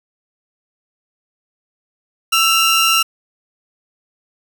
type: tone pair together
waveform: sawtooth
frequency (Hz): 1330 / 2814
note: E6 / F7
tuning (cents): +15 / +12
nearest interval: octave + minor second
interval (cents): 1297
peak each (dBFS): -11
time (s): 2.32-3.03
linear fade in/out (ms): 10
effects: none